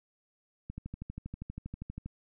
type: click train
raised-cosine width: 5 ms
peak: -27 dBFS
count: 18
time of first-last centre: 0.7-2.06 s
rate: 12.5 Hz
effects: none

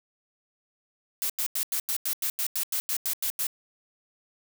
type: noise bursts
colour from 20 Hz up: blue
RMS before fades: -28 dBFS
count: 14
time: 1.22-3.468 s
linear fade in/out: 0 ms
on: 77 ms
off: 90 ms
effects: none

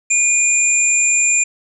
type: tone pair together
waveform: sine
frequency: 2426 / 7270 Hz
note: D#7 / A#8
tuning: -44 / -44 cents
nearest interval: octave + perfect fifth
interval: 1900 cents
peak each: -17 / -13 dBFS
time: 0.1-1.44 s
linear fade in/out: 10 ms
effects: none

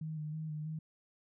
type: tone with vibrato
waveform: sine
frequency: 154.8 Hz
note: D#3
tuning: 9 cents flat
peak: -37 dBFS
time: 0.01-0.79 s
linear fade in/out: 5 ms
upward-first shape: square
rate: 3.1 Hz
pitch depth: 27 cents each way
effects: none

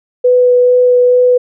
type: tone with vibrato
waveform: sine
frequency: 495.7 Hz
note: B4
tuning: 6 cents sharp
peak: -5 dBFS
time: 0.24-1.38 s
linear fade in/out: 10 ms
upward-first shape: sine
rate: 2.3 Hz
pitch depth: 8 cents each way
effects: none

